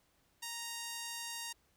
sawtooth tone with band-pass filter, 932.3 Hz, A#5, in tune, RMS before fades -43 dBFS, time 0.42-1.53 s, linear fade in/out 10 ms, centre 7700 Hz, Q 0.66, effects pink hiss -73 dBFS RMS until 1.76 s

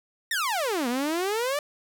sawtooth exponential two-way sweep, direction down then up, 1900 to 233.1 to 601 Hz, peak -21 dBFS, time 0.31-1.59 s, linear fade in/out 2 ms, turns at 0.88 s, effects none

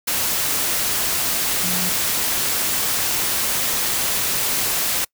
sine tone in noise, 180.1 Hz, F#3, 46 cents flat, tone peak -27 dBFS, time 1.63-1.9 s, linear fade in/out 10 ms, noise white, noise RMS -21 dBFS, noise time 0.07-5.05 s, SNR -9 dB, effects noise-tail reverb RT60 0.1 s tail -26 dB re dry

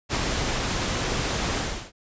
pink noise with ADSR envelope, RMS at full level -24 dBFS, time 0.09-1.92 s, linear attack 45 ms, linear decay 53 ms, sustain -2 dB, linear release 350 ms, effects resampled to 16000 Hz

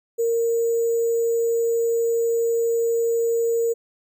sine tone with sample-and-hold, 462.2 Hz, A#4, 15 cents flat, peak -18 dBFS, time 0.18-3.74 s, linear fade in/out 20 ms, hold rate 7350 Hz, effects none

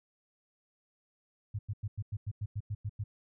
sine tone bursts, 103.83 Hz, G#2, in tune, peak -32 dBFS, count 11, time 1.54-3.04 s, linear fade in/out 10 ms, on 50 ms, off 95 ms, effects none

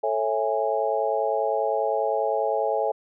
sine chord, A major seventh, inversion none, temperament just, 440 / 550 / 660 / 825 Hz, A4 / C#5 / E5 / G#5, 0 / -14 / +2 / -12 cents, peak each -27 dBFS, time 0.03-2.92 s, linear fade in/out 10 ms, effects none

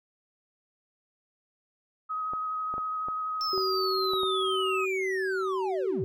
sine tone with vibrato, 1264 Hz, D#6, 27 cents sharp, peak -29 dBFS, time 2.09-4.86 s, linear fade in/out 20 ms, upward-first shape sine, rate 12 Hz, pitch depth 11 cents each way
clicks, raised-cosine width 1 ms, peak -25 dBFS, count 7, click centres 2.335 / 2.74 / 2.781 / 3.085 / 3.578 / 4.135 / 4.233 s
triangle linear sweep, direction down, 5370 to 82.41 Hz, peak -29 dBFS, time 3.41-6.04 s, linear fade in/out 0 ms
sine tone, 380 Hz, F#4, 46 cents sharp, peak -28 dBFS, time 3.53-6.04 s, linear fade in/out 2 ms
effects none

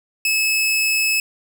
sawtooth tone, 2593 Hz, E7, 29 cents flat, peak -13 dBFS, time 0.25-1.2 s, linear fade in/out 2 ms, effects none

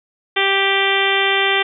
harmonic tone, 392 Hz, G4, in tune, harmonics 1 / 2 / 3 / 4 / 5 / 6 / 7 / 8 / 9, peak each -21 / -23 / -25 / -24 / -20 / -22 / -25 / -22 / -25 dBFS, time 0.36-1.63 s, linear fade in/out 10 ms, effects none

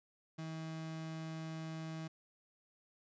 35% pulse tone, 160.3 Hz, E3, 48 cents flat, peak -40 dBFS, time 0.38-2.08 s, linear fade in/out 10 ms, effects resampled to 16000 Hz

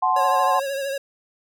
sine chord, F# diminished, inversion none, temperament equal with one note detuned, 740 / 864.4 / 1046.5 Hz, F#5 / A5 / C6, 0 / -31 / 0 cents, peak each -21 / -23 / -20 dBFS, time 0.02-0.6 s, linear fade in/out 10 ms
square tone with vibrato, 550 Hz, C#5, 14 cents flat, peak -25 dBFS, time 0.16-0.98 s, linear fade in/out 5 ms, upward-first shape triangle, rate 13 Hz, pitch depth 50 cents each way
effects none

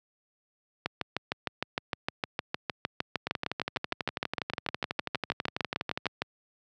two click trains, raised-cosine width 0.3 ms, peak -12 / -14 dBFS, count 36 / 35, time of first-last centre 0.86-6.22 / 3.27-6.057 s, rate 6.53 / 12.2 Hz, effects high-pass 100 Hz 12 dB/octave

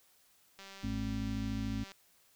click train, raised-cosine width 0.2 ms, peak -33 dBFS, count 260, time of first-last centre 0.59-1.918 s, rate 195 Hz
harmonic tone, 53.8 Hz, A1, 38 cents flat, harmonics 1 / 2 / 4 / 5, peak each -40 / -39 / -38 / -39 dBFS, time 0.83-1.84 s, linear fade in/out 10 ms
effects white hiss -67 dBFS RMS until 2.35 s

